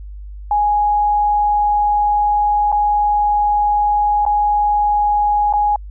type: tone with dropouts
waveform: sine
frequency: 830.6 Hz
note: G#5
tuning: in tune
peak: -12 dBFS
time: 0.51-5.76 s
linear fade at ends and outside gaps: 2 ms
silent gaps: 2.718-2.725 / 4.252-4.263 / 5.527-5.536 s
effects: added 50 Hz sine -29 dBFS peak until 5.9 s